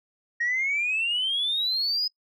sine exponential sweep, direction up, 1864.7 to 5060 Hz, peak -22 dBFS, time 0.4-2.08 s, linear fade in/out 10 ms, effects noise-tail reverb RT60 0.1 s tail -24 dB re dry + tanh soft clip ceiling -19 dBFS

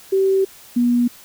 sine tone pair in turn, 385.6 / 241.7 Hz, G4 / B3, -28 / -37 cents, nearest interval minor sixth, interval 809 cents, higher first, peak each -13 / -13 dBFS, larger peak neither, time 0.12-0.45 / 0.76-1.08 s, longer first, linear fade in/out 10 ms, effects white hiss -44 dBFS RMS until 1.24 s

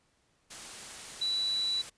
sine tone in noise, 3949 Hz, B7, 1 cent flat, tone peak -28 dBFS, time 1.21-1.82 s, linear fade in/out 10 ms, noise white, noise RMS -44 dBFS, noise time 0.5-1.9 s, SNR +13 dB, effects pink hiss -71 dBFS RMS until 1.97 s + resampled to 22050 Hz

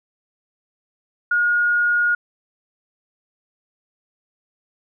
sine tone, 1435 Hz, F6, 47 cents sharp, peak -15 dBFS, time 1.31-2.15 s, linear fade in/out 5 ms, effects none

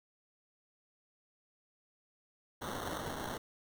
white noise with sample-and-hold, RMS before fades -40 dBFS, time 2.61-3.38 s, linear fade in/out 10 ms, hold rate 2450 Hz, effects none

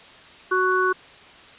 harmonic tone, 371.1 Hz, F#4, 5 cents sharp, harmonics 1 / 3 / 4, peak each -22 / -22 / -22 dBFS, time 0.51-0.93 s, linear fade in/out 10 ms, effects white hiss -46 dBFS RMS until 1.58 s + resampled to 8000 Hz

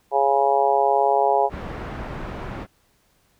harmonic tone, 138.59 Hz, C#3, in tune, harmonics 3 / 4 / 5 / 6 / 7, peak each -23 / -23 / -21 / -20 / -26 dBFS, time 0.11-1.5 s, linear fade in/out 50 ms
pink low-pass noise, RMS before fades -32 dBFS, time 1.49-2.67 s, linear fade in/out 50 ms, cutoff 1600 Hz, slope 12 dB/octave
effects pink hiss -63 dBFS RMS until 3.39 s

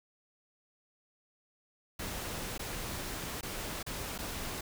pink noise with dropouts, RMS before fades -39 dBFS, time 1.99-4.61 s, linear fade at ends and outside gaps 5 ms, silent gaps 2.579-2.593 / 3.411-3.429 / 3.829-3.864 / 4.18-4.187 s, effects none

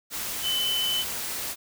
sine tone in noise, 3030 Hz, F#7, 40 cents sharp, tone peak -24 dBFS, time 0.42-1.05 s, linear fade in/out 50 ms, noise white, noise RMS -32 dBFS, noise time 0.1-1.56 s, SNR +5 dB, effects none

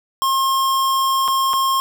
square tone with dropouts, 1071 Hz, C6, 40 cents sharp, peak -16 dBFS, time 0.22-1.8 s, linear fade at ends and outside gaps 0 ms, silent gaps 1.279-1.283 / 1.533-1.537 s, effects none

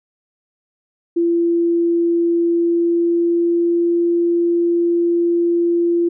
sine tone with pitch glide, 340 to 342.8 Hz, F4 to F4, -46 to -32 cents, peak -13 dBFS, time 1.16-6.09 s, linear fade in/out 10 ms, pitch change +14 cents, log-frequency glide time 2.51-4.02 s, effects none

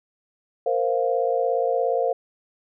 sine chord, Bb suspended second, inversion none, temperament equal, 466.2 / 523.3 / 698.5 Hz, Bb4 / C5 / F5, 0 / 0 / 0 cents, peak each -24 / -23 / -25 dBFS, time 0.66-2.13 s, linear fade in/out 5 ms, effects none

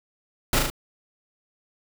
pink noise with echo, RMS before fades -21 dBFS, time 0.53-0.59 s, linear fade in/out 2 ms, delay 37 ms, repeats 3, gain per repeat -3 dB, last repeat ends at 0.701 s, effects none

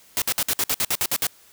white noise bursts, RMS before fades -22 dBFS, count 11, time 0.17-1.268 s, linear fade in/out 0 ms, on 48 ms, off 57 ms, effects white hiss -53 dBFS RMS until 1.52 s

